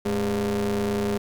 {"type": "ring-modulated tone", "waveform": "40% pulse", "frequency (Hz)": 98, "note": "G2", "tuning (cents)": 0, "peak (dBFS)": -19, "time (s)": [0.05, 1.18], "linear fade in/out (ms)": 10, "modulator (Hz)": 308, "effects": ["10-bit"]}